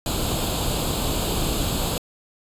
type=noise with comb filter; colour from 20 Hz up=pink; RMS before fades=-24 dBFS; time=0.06-1.98 s; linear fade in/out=2 ms; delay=0.26 ms; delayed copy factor=+0.75; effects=resampled to 32000 Hz